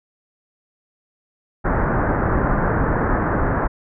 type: low-pass noise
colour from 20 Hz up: pink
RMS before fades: -19 dBFS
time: 1.64-3.68 s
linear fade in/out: 20 ms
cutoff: 1700 Hz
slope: 48 dB/octave
effects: none